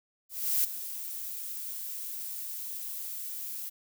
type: noise with ADSR envelope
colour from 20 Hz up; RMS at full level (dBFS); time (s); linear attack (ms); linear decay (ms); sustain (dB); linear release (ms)
violet; -25; 0.29-3.7; 350; 12; -13; 19
effects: none